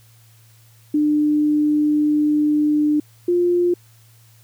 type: tone pair in turn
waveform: sine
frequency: 299.2 / 351.6 Hz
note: D4 / F4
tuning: +32 / +12 cents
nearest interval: minor third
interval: 280 cents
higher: second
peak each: -14 dBFS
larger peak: neither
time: 0.94-3 / 3.28-3.74 s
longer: first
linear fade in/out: 5 ms
effects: added 113 Hz sine -49 dBFS peak until 4.43 s + white hiss -55 dBFS RMS until 4.43 s